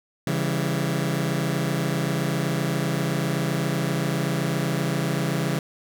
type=chord; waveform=sawtooth; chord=C# diminished; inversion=none; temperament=just; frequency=138.59 / 166.31 / 199.57 Hz; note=C#3 / E3 / G3; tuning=0 / +16 / +31 cents; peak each=-22 / -22 / -26 dBFS; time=0.27-5.59 s; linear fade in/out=2 ms; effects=none